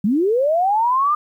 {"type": "linear sweep", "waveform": "sine", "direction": "up", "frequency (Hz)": [185, 1222], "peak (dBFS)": -14, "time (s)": [0.04, 1.15], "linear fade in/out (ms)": 5, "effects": ["9-bit"]}